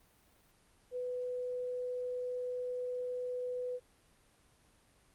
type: tone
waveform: sine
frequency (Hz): 497.7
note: B4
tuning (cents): +13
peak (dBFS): -35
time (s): 0.91-3.8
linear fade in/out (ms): 50
effects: pink hiss -67 dBFS RMS until 5.14 s + Opus 32 kbps